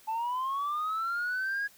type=linear sweep; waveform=sine; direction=up; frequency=867 to 1661.2 Hz; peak=-27 dBFS; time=0.07-1.68 s; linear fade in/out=20 ms; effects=tanh soft clip ceiling -27 dBFS + white hiss -58 dBFS RMS until 1.77 s